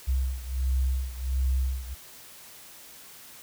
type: beating tone pair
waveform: sine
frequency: 64.5 / 65.9 Hz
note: C2 / C2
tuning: -24 / +13 cents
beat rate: 1.4 Hz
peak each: -26 / -29 dBFS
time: 0.07-1.95 s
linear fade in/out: 20 ms
effects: white hiss -48 dBFS RMS until 3.42 s